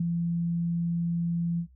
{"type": "tone with ADSR envelope", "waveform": "sine", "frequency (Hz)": 169.9, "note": "F3", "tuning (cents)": -47, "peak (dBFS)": -22, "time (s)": [0, 1.67], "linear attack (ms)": 6, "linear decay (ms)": 14, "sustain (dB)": -3, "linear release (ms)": 81, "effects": ["noise-tail reverb RT60 0.1 s tail -19 dB re dry", "added 64 Hz sine -53 dBFS peak until 1.75 s"]}